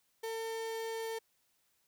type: tone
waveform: 35% pulse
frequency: 450.6 Hz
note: A4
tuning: 41 cents sharp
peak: -35 dBFS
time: 0.23-1.19 s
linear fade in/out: 10 ms
effects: white hiss -75 dBFS RMS until 1.87 s